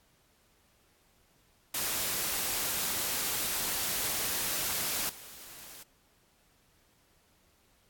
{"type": "noise with level steps", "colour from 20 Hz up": "white", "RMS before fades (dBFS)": [-32, -48], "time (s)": [1.74, 5.83], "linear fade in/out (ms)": 5, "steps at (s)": 5.09, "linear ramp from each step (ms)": 5, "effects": ["pink hiss -67 dBFS RMS until 7.89 s", "AAC 64 kbps"]}